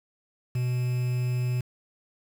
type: tone with quantisation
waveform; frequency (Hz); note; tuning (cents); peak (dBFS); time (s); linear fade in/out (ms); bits
triangle; 124.2; B2; +10; -22; 0.55-1.61; 5; 7
effects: none